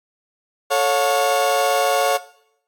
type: chord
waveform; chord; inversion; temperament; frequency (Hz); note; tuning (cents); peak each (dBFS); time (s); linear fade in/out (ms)
30% pulse; A augmented; none; equal with one note detuned; 440 / 554.4 / 716.8; A4 / C#5 / E#5; 0 / 0 / +45; -21 / -16 / -18; 0.7-2.18; 20
effects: noise-tail reverb RT60 0.7 s tail -18 dB re dry + AAC 64 kbps